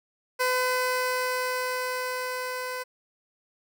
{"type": "tone with level ramp", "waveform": "15% pulse", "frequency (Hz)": 506, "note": "B4", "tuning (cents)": 42, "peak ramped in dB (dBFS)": [-16, -25], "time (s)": [0.39, 2.84], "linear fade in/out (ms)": 20, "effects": []}